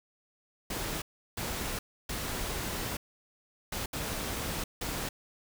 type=noise bursts at uneven times; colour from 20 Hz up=pink; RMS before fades=-35 dBFS; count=6; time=0.7-1.02 / 1.37-1.79 / 2.09-2.97 / 3.72-3.86 / 3.93-4.64 / 4.81-5.09 s; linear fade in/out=5 ms; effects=none